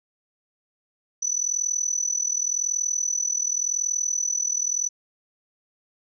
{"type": "tone with amplitude modulation", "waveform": "sine", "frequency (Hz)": 5970, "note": "F#8", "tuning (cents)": 15, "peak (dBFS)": -18, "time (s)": [1.22, 4.89], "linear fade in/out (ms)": 10, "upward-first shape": "sine", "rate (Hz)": 40.9, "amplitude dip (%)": 90, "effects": ["tanh soft clip ceiling -14 dBFS"]}